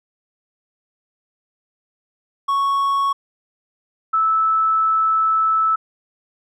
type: tone pair in turn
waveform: triangle / sine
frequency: 1108.7 / 1310.1 Hz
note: C#6 / E6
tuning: 0 / -11 cents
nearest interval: minor third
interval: 289 cents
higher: second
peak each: -14 dBFS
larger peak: neither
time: 2.48-3.13 / 4.13-5.76 s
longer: second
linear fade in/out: 10 ms
effects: none